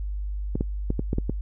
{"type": "clicks", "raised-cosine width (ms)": 3, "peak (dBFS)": -12, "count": 7, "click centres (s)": [0.555, 0.609, 0.904, 0.994, 1.131, 1.184, 1.296], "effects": ["noise-tail reverb RT60 0.1 s tail -25 dB re dry", "added 50 Hz sine -27 dBFS peak until 1.41 s"]}